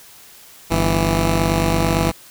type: tone pair together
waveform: 10% pulse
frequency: 48.89 / 164.81 Hz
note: G1 / E3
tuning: -4 / 0 cents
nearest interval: octave + major sixth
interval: 2104 cents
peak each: -10 dBFS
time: 0.7-2.12 s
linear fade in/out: 20 ms
effects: white hiss -44 dBFS RMS until 2.3 s